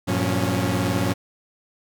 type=tone cluster; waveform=sawtooth; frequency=96.9 / 116 / 178.7 / 277.2 Hz; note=G2 / A#2 / F3 / C#4; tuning=-20 / -8 / +40 / 0 cents; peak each=-22 dBFS; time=0.07-1.14 s; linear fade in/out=20 ms; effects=none